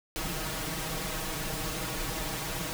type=noise with comb filter; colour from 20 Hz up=pink; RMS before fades=-34 dBFS; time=0.16-2.73 s; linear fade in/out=0 ms; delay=6.3 ms; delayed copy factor=+0.95; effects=none